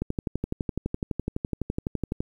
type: click train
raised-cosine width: 3 ms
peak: -14 dBFS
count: 27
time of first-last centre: 0.02-2.205 s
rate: 11.9 Hz
effects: 9-bit